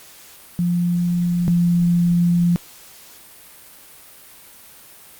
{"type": "tone pair in turn", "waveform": "sine", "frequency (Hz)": [174.61, 173.3], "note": ["F3", "F3"], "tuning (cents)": [0, -13], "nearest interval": "unison", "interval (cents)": 13, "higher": "first", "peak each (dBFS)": [-16, -13], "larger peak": "second", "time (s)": [[0.59, 1.48], [1.48, 2.56]], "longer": "second", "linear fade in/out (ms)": 0, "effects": ["white hiss -44 dBFS RMS until 5.19 s", "Opus 48 kbps"]}